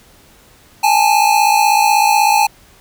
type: tone pair together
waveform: square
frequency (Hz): 820 / 876.2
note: G#5 / A5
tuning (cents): -22 / -7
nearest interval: minor second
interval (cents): 115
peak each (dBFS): -13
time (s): 0.83-2.47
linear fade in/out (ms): 10
effects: pink hiss -47 dBFS RMS until 2.8 s